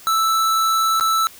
square tone with dropouts, 1318.5 Hz, E6, in tune, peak -16 dBFS, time 0.07-1.27 s, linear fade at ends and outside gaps 0 ms, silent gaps 0.998-1.009 s, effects white hiss -43 dBFS RMS until 1.39 s

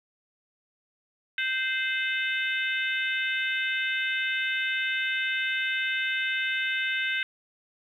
harmonic tone with a mistuned harmonic, 520 Hz, C5, 11 cents flat, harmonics 3 / 4 / 5 / 6 / 7, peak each -29 / -31 / -33 / -35 / -36 dBFS, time 1.38-7.23 s, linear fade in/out 2 ms, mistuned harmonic 6, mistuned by -69 cents, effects 10-bit

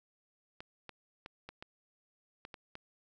clicks, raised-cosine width 0.3 ms, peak -29 dBFS, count 8, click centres 0.605 / 0.893 / 1.261 / 1.49 / 1.625 / 2.451 / 2.542 / 2.754 s, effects none

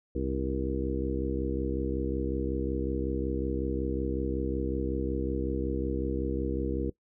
harmonic tone with a mistuned harmonic, 65.41 Hz, C2, in tune, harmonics 1 / 2 / 3 / 4 / 5 / 6 / 7, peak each -33 / -39 / -39 / -36 / -34 / -38 / -36 dBFS, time 0.15-6.9 s, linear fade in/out 5 ms, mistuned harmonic 7, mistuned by +55 cents, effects noise-tail reverb RT60 0.1 s tail -19 dB re dry

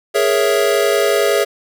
square chord, A# half-diminished seventh, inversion third, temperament equal, 415.3 / 466.2 / 554.4 / 659.3 Hz, G#4 / A#4 / C#5 / E5, 0 / 0 / 0 / 0 cents, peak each -17 / -21 / -19 / -20 dBFS, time 0.14-1.45 s, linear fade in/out 20 ms, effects none

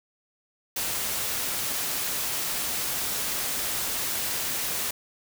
white noise, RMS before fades -29 dBFS, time 0.76-4.91 s, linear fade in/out 5 ms, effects none

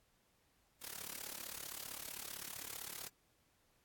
white noise with amplitude modulation, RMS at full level -43 dBFS, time 0.81-3.09 s, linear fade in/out 20 ms, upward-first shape sine, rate 35.5 Hz, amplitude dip 95%, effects pink hiss -75 dBFS RMS until 3.84 s + AAC 64 kbps

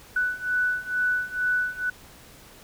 sine beating tone pair, 1486 / 1488.2 Hz, F#6 / F#6, +7 / +10 cents, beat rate 2.2 Hz, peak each -27 / -25 dBFS, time 0.16-1.9 s, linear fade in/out 5 ms, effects pink hiss -49 dBFS RMS until 2.63 s

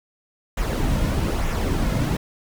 brown noise with flanger, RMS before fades -22 dBFS, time 0.57-2.17 s, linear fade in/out 5 ms, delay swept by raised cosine 0.21 to 2.61 ms, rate 1.1 Hz, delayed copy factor -0.5, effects none

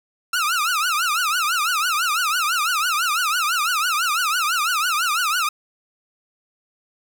sawtooth tone with vibrato, 1328 Hz, E6, 12 cents sharp, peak -15 dBFS, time 0.33-5.49 s, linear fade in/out 5 ms, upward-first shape triangle, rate 6 Hz, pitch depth 230 cents each way, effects none

